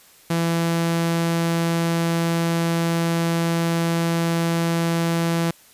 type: tone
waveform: sawtooth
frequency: 167.4 Hz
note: E3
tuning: 27 cents sharp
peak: -15 dBFS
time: 0.3-5.51 s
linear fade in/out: 5 ms
effects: white hiss -51 dBFS RMS until 5.73 s + resampled to 32000 Hz